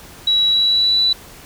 sine tone with pitch glide, 3900 to 3961 Hz, B7 to B7, -23 to +4 cents, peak -12 dBFS, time 0.27-1.13 s, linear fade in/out 5 ms, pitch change +27 cents, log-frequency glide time 0.49-1.01 s, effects pink hiss -40 dBFS RMS until 1.45 s

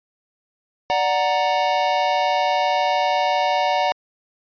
square chord, D augmented, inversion none, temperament equal, 587.3 / 740 / 932.3 Hz, D5 / F#5 / A#5, 0 / 0 / 0 cents, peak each -24 / -21 / -23 dBFS, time 0.9-3.92 s, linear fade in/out 0 ms, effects resampled to 11025 Hz

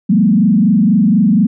sine tone with frequency modulation, 207.7 Hz, G#3, in tune, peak -7 dBFS, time 0.09-1.47 s, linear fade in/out 10 ms, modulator 24.1 Hz, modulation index 1.4, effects none

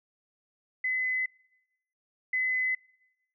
sine tone pair in turn, 2024 / 2024 Hz, B6 / B6, +42 / +42 cents, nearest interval unison, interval 0 cents, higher neither, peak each -26 / -25 dBFS, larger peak second, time 0.84-1.26 / 2.33-2.75 s, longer neither, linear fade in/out 5 ms, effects noise-tail reverb RT60 0.9 s tail -24 dB re dry

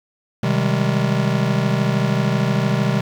square chord, Ab major seventh, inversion first, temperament just, 129.78 / 155.74 / 194.67 / 207.7 Hz, C3 / Eb3 / G3 / Ab3, -14 / +2 / -12 / 0 cents, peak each -21 / -23 / -23 / -25 dBFS, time 0.43-3.01 s, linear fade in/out 5 ms, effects low-pass 5000 Hz 12 dB/octave + 7-bit

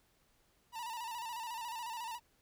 45% pulse tone with vibrato, 932.3 Hz, A#5, in tune, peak -40 dBFS, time 0.72-2.2 s, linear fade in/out 50 ms, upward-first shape square, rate 14 Hz, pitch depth 64 cents each way, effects pink hiss -72 dBFS RMS until 2.41 s

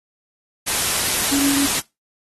sine tone in noise, 279 Hz, C#4, 11 cents sharp, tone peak -18 dBFS, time 1.31-1.67 s, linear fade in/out 20 ms, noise white, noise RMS -20 dBFS, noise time 0.66-1.81 s, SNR -1 dB, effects noise-tail reverb RT60 0.2 s tail -20 dB re dry + AAC 32 kbps

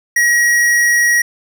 triangle tone with hard clipping, 1903 Hz, A#6, 35 cents sharp, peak -11 dBFS, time 0.16-1.22 s, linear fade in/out 5 ms, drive 18 dB, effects none

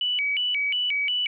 sine tone with vibrato, 2597 Hz, E7, 26 cents flat, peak -22 dBFS, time 0.01-1.27 s, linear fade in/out 2 ms, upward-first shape square, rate 2.8 Hz, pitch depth 230 cents each way, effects none

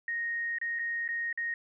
sine tone with dropouts, 1864.7 Hz, A#6, in tune, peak -30 dBFS, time 0.08-1.54 s, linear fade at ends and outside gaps 2 ms, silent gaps 0.585-0.614 / 0.789-0.793 / 1.079-1.088 / 1.328-1.375 s, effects none

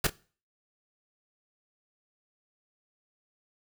pink noise with echo, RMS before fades -24 dBFS, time 0.04-0.07 s, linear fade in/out 5 ms, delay 28 ms, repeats 1, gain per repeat -13 dB, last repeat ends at 0.098 s, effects noise-tail reverb RT60 0.4 s tail -21 dB re dry

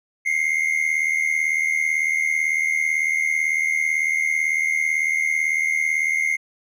triangle tone pair together, 2093 / 2171 Hz, C7 / C#7, 0 / -37 cents, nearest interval minor second, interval 63 cents, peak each -19 / -21 dBFS, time 0.25-6.37 s, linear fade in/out 20 ms, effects none

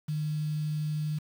sine tone with quantisation, 152.1 Hz, D#3, 39 cents flat, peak -28 dBFS, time 0.08-1.19 s, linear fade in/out 10 ms, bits 8, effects none

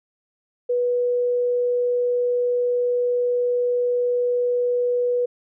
sine tone, 489.2 Hz, B4, 16 cents flat, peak -18 dBFS, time 0.69-5.26 s, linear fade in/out 10 ms, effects none

